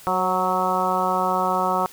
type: harmonic tone with a mistuned harmonic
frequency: 185 Hz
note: F#3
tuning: in tune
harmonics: 1 / 2 / 3 / 4 / 5 / 6 / 7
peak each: -30 / -30 / -28 / -25 / -25 / -26 / -26 dBFS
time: 0.07-1.86 s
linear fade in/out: 0 ms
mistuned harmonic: 3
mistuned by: -22 cents
effects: white hiss -45 dBFS RMS until 1.92 s